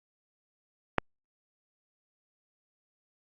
click, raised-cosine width 0.5 ms, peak -7 dBFS, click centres 0.983 s, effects Opus 48 kbps

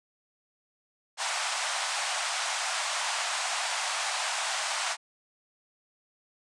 pink band-pass noise, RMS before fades -31 dBFS, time 1.17-4.97 s, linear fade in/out 50 ms, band 670 to 9300 Hz, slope 48 dB/octave, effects resampled to 24000 Hz

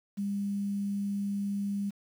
sine tone with quantisation, 200.8 Hz, G3, 42 cents sharp, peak -29 dBFS, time 0.17-1.91 s, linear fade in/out 20 ms, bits 9, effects none

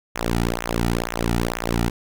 sawtooth tone with flanger, 58.1 Hz, A#1, 5 cents flat, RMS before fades -23 dBFS, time 0.15-1.9 s, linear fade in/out 10 ms, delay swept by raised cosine 0.21 to 1.91 ms, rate 2.1 Hz, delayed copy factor -0.95, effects none

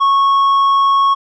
sine tone with tanh clipping, 1102 Hz, C#6, 11 cents flat, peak -10 dBFS, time 0-1.15 s, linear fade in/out 20 ms, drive 5 dB, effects none

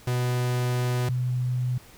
45% pulse / sine tone pair in turn, 124 / 125.15 Hz, B2 / B2, +7 / +23 cents, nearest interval unison, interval 16 cents, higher second, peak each -23 dBFS, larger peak neither, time 0.07-1.09 / 1.09-1.78 s, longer first, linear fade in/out 5 ms, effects pink hiss -51 dBFS RMS until 1.97 s

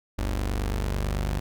sawtooth tone pair together, 49.04 / 73.42 Hz, G1 / D2, +1 / 0 cents, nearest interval perfect fifth, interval 699 cents, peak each -22 / -28 dBFS, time 0.18-1.4 s, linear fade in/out 10 ms, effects none

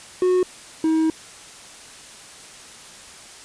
triangle tone pair in turn, 365.6 / 319 Hz, F#4 / D#4, -21 / +43 cents, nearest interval major second, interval 236 cents, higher first, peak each -13 / -14 dBFS, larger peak first, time 0.22-0.43 / 0.84-1.1 s, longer second, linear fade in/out 2 ms, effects white hiss -42 dBFS RMS until 3.44 s + resampled to 22050 Hz

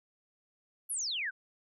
sine exponential sweep, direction down, 11940 to 1449 Hz, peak -32 dBFS, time 0.89-1.31 s, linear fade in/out 20 ms, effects none

